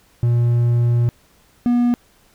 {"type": "tone pair in turn", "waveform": "triangle", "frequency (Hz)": [119.3, 241.7], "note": ["A#2", "B3"], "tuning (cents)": [41, -37], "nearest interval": "octave", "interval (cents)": 1222, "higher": "second", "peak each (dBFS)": -11, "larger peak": "neither", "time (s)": [[0.23, 1.09], [1.66, 1.94]], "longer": "first", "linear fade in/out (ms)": 0, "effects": ["pink hiss -55 dBFS RMS until 2.34 s"]}